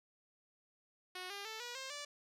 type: tone with pitch steps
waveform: 5% pulse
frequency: 366.4 / 401.9 / 440.8 / 483.5 / 530.3 / 581.6 Hz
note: F#4 / G4 / A4 / B4 / C5 / D5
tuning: -17 / +43 / +3 / -37 / +23 / -17 cents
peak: -32 dBFS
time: 1.15-2.05 s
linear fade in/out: 5 ms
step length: 150 ms
effects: low-pass 10000 Hz 12 dB/octave